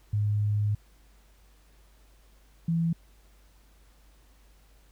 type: tone pair in turn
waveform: sine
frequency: 104.2 / 166.27 Hz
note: G#2 / E3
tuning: +6 / +15 cents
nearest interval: minor sixth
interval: 809 cents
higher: second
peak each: -23 dBFS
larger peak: neither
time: 0.13-0.75 / 2.68-2.93 s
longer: first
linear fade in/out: 5 ms
effects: added 50 Hz sine -56 dBFS peak until 4.91 s + pink hiss -64 dBFS RMS until 4.91 s